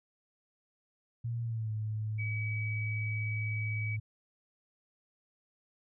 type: tone with pitch glide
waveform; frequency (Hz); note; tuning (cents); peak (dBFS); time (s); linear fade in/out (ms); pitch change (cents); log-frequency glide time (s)
sine; 117.1 to 108; A#2 to A2; +8 to -32; -32; 1.24-4; 10; -140; 1.42-1.72
type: tone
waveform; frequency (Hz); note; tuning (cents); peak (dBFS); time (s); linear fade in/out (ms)
sine; 2279; C#7; +47; -37; 2.18-3.97; 20
effects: none